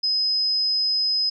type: tone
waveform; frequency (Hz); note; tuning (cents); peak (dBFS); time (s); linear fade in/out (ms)
sine; 5060; D#8; +28; -19; 0.03-1.3; 10
effects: none